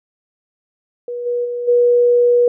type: tone with level steps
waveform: sine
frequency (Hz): 483.8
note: B4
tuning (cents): -36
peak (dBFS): -22 / -16 / -20 / -9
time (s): 1.08-2.48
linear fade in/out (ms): 2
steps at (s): 1.25 / 1.44 / 1.67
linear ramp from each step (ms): 20
effects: none